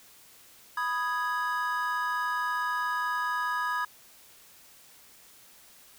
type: chord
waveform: triangle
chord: G# minor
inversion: first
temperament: equal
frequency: 987.8 / 1244.5 / 1661.2 Hz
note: B5 / D#6 / G#6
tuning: 0 / 0 / 0 cents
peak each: -30 dBFS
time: 0.77-3.85 s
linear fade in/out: 5 ms
effects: white hiss -55 dBFS RMS until 5.98 s